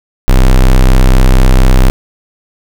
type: tone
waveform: square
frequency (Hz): 32.12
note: C1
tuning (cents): -31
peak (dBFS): -3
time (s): 0.28-1.9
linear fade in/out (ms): 0
effects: none